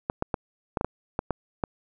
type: clicks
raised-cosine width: 1 ms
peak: -11 dBFS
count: 9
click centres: 0.099 / 0.224 / 0.342 / 0.772 / 0.811 / 0.846 / 1.191 / 1.307 / 1.638 s
effects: none